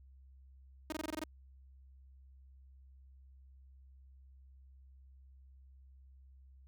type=tone bursts; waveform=sawtooth; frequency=311.1 Hz; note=D#4; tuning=in tune; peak=-33 dBFS; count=8; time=0.9-1.239 s; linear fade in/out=2 ms; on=24 ms; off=21 ms; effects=added 66 Hz sine -56 dBFS peak until 6.67 s